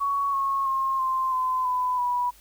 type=tone with pitch steps; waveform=sine; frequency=1118 / 1093.7 / 1070 / 1046.8 / 1024 / 1001.8 / 980 Hz; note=C#6 / C#6 / C6 / C6 / C6 / B5 / B5; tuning=+14 / -24 / +38 / 0 / -38 / +24 / -14 cents; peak=-22 dBFS; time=0-2.31 s; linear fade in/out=20 ms; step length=330 ms; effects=added 50 Hz sine -56 dBFS peak until 2.4 s + white hiss -55 dBFS RMS until 2.4 s